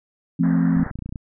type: chord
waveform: sine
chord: F major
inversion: none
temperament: equal with one note detuned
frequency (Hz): 170.33 / 220 / 261.6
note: F3 / A3 / C4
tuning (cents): -43 / 0 / 0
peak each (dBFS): -18 / -23 / -20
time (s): 0.39-0.84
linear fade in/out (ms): 10
type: low-pass noise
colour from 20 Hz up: white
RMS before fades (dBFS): -37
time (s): 0.43-0.91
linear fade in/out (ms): 5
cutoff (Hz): 1900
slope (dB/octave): 96
type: clicks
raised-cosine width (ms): 5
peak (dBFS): -19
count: 12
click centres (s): 0.767 / 0.799 / 0.831 / 0.864 / 0.912 / 0.956 / 0.99 / 1.023 / 1.06 / 1.092 / 1.125 / 1.158
effects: none